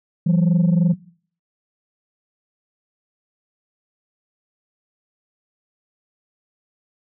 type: tone pair together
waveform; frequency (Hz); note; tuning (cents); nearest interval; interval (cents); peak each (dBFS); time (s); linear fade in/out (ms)
sine; 167.94 / 191.1; E3 / G3; +33 / -44; major second; 223; -13 / -17; 0.26-0.94; 10
effects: noise-tail reverb RT60 0.5 s tail -20 dB re dry + tanh soft clip ceiling -11 dBFS